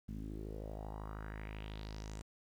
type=tone with low-pass filter sweep; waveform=sawtooth; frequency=52.8 Hz; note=G#1; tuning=29 cents sharp; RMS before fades=-45 dBFS; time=0.08-2.22 s; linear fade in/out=10 ms; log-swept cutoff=210 to 8100 Hz; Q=3.5; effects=11-bit